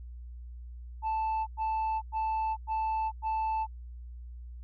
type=tone bursts; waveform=sine; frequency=880 Hz; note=A5; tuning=in tune; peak=-25 dBFS; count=5; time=1.02-3.67 s; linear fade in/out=50 ms; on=450 ms; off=100 ms; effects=tanh soft clip ceiling -27 dBFS + added 60 Hz sine -41 dBFS peak until 4.63 s